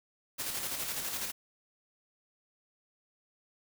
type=noise with tremolo; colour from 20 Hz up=white; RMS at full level=-35 dBFS; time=0.38-1.32 s; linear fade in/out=20 ms; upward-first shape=square; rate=12 Hz; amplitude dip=35%; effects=none